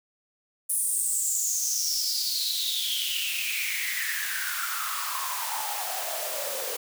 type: noise with high-pass filter sweep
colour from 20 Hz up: white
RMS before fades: -29 dBFS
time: 0.69-6.77 s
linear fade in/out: 10 ms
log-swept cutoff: 10000 to 480 Hz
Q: 7.9
effects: none